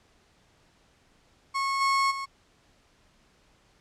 35% pulse tone with level steps, 1094 Hz, C#6, 23 cents flat, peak -24 / -20 / -30 dBFS, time 1.54-2.26 s, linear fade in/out 20 ms, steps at 1.8 / 2.1 s, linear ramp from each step 20 ms, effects pink hiss -63 dBFS RMS until 3.8 s + low-pass 7000 Hz 12 dB/octave

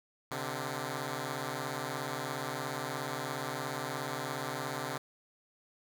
5% pulse beating tone pair, 130 / 147 Hz, C3 / D3, -11 / +2 cents, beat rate 17 Hz, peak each -26 / -27 dBFS, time 0.31-4.98 s, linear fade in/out 5 ms, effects none

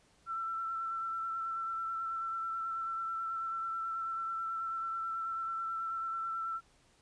sine tone with vibrato, 1340 Hz, E6, 28 cents sharp, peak -34 dBFS, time 0.26-6.61 s, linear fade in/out 50 ms, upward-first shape triangle, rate 9.2 Hz, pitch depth 23 cents each way, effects pink hiss -67 dBFS RMS until 7.01 s + resampled to 22050 Hz

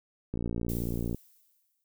click train, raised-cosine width 3 ms, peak -20 dBFS, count 48, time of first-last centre 0.34-1.146 s, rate 58.3 Hz
violet noise with exponential decay, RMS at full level -40 dBFS, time 0.69-1.84 s, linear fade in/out 1 ms, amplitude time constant 250 ms
effects none

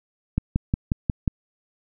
click train, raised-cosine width 5 ms, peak -8 dBFS, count 6, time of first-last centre 0.38-1.278 s, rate 5.57 Hz, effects none

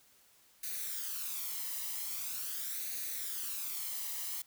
blue noise with flanger, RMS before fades -39 dBFS, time 0.63-4.42 s, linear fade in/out 5 ms, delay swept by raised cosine 0.47 to 1.01 ms, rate 0.43 Hz, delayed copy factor +0.6, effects white hiss -65 dBFS RMS until 4.46 s

